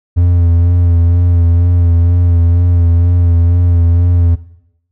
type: tone with vibrato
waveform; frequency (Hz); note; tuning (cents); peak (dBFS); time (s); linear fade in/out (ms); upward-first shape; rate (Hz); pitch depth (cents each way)
triangle; 86.3; F2; -20; -4; 0.16-4.36; 20; sine; 2.1; 31
effects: noise-tail reverb RT60 0.8 s tail -17 dB re dry